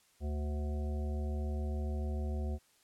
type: harmonic tone with a mistuned harmonic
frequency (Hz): 73.9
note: D2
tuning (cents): +11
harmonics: 1 / 3 / 5 / 7 / 9 / 10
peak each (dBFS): -33 / -43 / -47 / -50 / -52 / -53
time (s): 0.2-2.59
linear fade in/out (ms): 50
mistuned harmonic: 9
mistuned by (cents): -34
effects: white hiss -68 dBFS RMS until 2.83 s + low-pass 11000 Hz 12 dB/octave